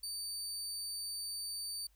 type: tone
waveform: 25% pulse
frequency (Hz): 4596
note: D8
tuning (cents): -38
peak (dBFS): -34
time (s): 0.03-1.87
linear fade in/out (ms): 5
effects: added 50 Hz sine -66 dBFS peak until 1.95 s + white hiss -74 dBFS RMS until 1.95 s